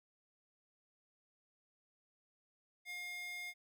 square tone with high-pass filter, 712 Hz, F5, 33 cents sharp, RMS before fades -45 dBFS, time 2.85-3.54 s, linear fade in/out 50 ms, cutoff 2000 Hz, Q 2.7, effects none

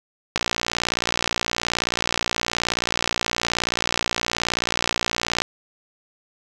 click train, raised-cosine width 0.2 ms, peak -3 dBFS, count 299, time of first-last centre 0.36-5.419 s, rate 58.9 Hz, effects none

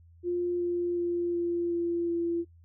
sine tone with pitch steps, 351.9 / 349.5 / 347.1 / 344.7 / 342.3 / 339.9 Hz, F4 / F4 / F4 / F4 / F4 / F4, +13 / +1 / -11 / -23 / -35 / -47 cents, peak -26 dBFS, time 0.23-2.45 s, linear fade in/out 50 ms, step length 370 ms, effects noise-tail reverb RT60 0.1 s tail -22 dB re dry + added 84 Hz sine -53 dBFS peak until 2.64 s

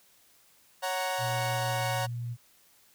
sawtooth chord, F# major, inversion second, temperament equal, 554.4 / 740 / 932.3 Hz, C#5 / F#5 / A#5, 0 / 0 / 0 cents, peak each -30 / -29 / -31 dBFS, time 0.82-2.07 s, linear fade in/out 20 ms
sine tone with pitch glide, 120 to 119.31 Hz, B2 to A#2, -49 to +41 cents, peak -32 dBFS, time 1.18-2.37 s, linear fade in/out 50 ms, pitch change -10 cents, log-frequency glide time 1.65-1.84 s
click train, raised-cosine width 1 ms, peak -38 dBFS, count 69, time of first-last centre 1.27-1.81 s, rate 126 Hz
effects white hiss -62 dBFS RMS until 2.94 s

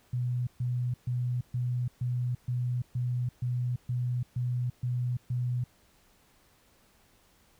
sine tone bursts, 123.47 Hz, B2, in tune, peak -27 dBFS, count 12, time 0.13-5.64 s, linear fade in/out 5 ms, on 340 ms, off 130 ms, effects pink hiss -64 dBFS RMS until 7.59 s

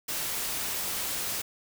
white noise, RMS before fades -32 dBFS, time 0.08-1.42 s, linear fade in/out 10 ms, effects none

